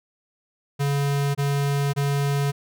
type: tone bursts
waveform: square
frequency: 141.4 Hz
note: C#3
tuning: 35 cents sharp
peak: -21 dBFS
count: 3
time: 0.79-2.52 s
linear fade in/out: 20 ms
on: 560 ms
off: 25 ms
effects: none